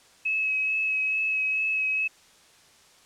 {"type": "tone with vibrato", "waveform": "sine", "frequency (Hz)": 2571, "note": "E7", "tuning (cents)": -44, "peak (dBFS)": -23, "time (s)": [0.25, 2.08], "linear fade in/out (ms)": 10, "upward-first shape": "sine", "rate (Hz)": 2.3, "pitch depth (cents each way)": 16, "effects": ["white hiss -56 dBFS RMS until 3.05 s", "low-pass 8000 Hz 12 dB/octave"]}